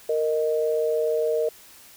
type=tone pair together; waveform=sine; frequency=463.4 / 620.6 Hz; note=A#4 / D#5; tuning=-10 / -5 cents; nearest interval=perfect fourth; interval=505 cents; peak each=-22 / -25 dBFS; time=0.09-1.49 s; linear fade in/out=5 ms; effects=white hiss -49 dBFS RMS until 1.96 s